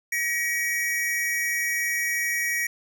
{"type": "tone pair together", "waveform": "square", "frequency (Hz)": [1905.7, 2263], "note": ["A#6", "C#7"], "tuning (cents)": [38, 35], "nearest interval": "minor third", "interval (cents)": 297, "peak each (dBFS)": [-26, -29], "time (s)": [0.12, 2.67], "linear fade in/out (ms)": 5, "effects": []}